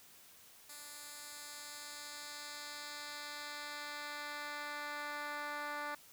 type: tone with band-pass filter sweep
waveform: 10% pulse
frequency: 293.7 Hz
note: D4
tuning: in tune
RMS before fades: -45 dBFS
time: 0.69-5.95 s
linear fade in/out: 5 ms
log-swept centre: 11000 to 1400 Hz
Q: 0.78
effects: white hiss -60 dBFS RMS until 6.12 s